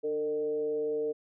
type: tone with frequency modulation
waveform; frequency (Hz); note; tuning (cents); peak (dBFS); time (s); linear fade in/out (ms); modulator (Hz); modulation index
sine; 453.1; A#4; -49; -28; 0.03-1.13; 20; 156; 0.45
effects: none